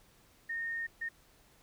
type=tone bursts at uneven times; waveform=sine; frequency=1839 Hz; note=A#6; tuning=24 cents flat; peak=-34 dBFS; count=2; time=0.49-0.87 / 1.01-1.09 s; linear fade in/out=10 ms; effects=pink hiss -64 dBFS RMS until 1.62 s